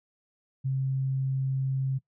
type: tone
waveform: sine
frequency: 133.5 Hz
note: C3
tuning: 35 cents sharp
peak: -25 dBFS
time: 0.64-1.99 s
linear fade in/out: 20 ms
effects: noise-tail reverb RT60 0.1 s tail -20 dB re dry